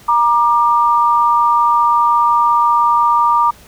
sine tone pair together, 945 / 1190.6 Hz, A#5 / D6, +23 / +23 cents, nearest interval major third, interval 400 cents, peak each -12 dBFS, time 0.08-3.51 s, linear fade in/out 10 ms, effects pink hiss -43 dBFS RMS until 3.67 s

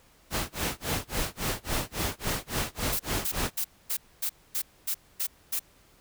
pink noise with tremolo, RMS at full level -28 dBFS, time 0.3-3.51 s, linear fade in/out 50 ms, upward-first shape sine, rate 3.6 Hz, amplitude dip 100%
clicks, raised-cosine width 5 ms, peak -20 dBFS, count 2, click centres 1.728 / 2.273 s
blue noise bursts, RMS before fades -29 dBFS, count 9, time 2.92-5.595 s, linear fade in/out 10 ms, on 75 ms, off 250 ms
effects pink hiss -60 dBFS RMS until 6 s

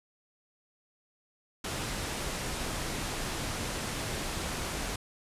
pink low-pass noise, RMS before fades -35 dBFS, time 1.64-4.96 s, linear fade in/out 5 ms, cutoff 11000 Hz, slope 24 dB/octave, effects resampled to 32000 Hz

